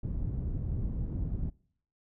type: low-pass noise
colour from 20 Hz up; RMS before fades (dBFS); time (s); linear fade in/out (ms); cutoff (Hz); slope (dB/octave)
pink; -33; 0.03-1.5; 5; 160; 12
effects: noise-tail reverb RT60 0.6 s tail -24 dB re dry